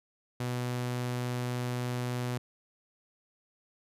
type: tone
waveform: sawtooth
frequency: 123.47 Hz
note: B2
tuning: in tune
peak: -27 dBFS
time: 0.4-2.38 s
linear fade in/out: 5 ms
effects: resampled to 32000 Hz